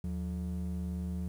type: ring-modulated tone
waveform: triangle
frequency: 128.8 Hz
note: C3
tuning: 27 cents flat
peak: -28 dBFS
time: 0.04-1.28 s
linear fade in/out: 0 ms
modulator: 50.8 Hz
effects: 10-bit